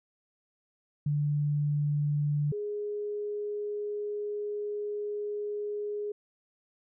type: tone pair in turn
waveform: sine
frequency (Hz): 146.83 / 415.3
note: D3 / G#4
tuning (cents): 0 / 0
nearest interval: octave + tritone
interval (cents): 1800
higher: second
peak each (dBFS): -25 / -31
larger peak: first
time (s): 1.06-2.52 / 2.52-6.12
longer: second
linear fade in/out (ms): 5
effects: none